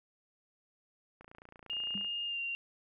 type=click train; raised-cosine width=0.5 ms; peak=-37 dBFS; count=25; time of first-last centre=1.21-2.046 s; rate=28.7 Hz
type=tone with pitch glide; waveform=sine; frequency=2830 to 2769 Hz; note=F7 to F7; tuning=+22 to -15 cents; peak=-34 dBFS; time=1.7-2.55 s; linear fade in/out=0 ms; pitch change=-37 cents; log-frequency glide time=2.26-2.4 s
type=tone with exponential decay; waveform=sine; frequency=198.9 Hz; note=G3; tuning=25 cents sharp; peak=-36 dBFS; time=1.95-2.1 s; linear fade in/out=2 ms; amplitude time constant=32 ms
effects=none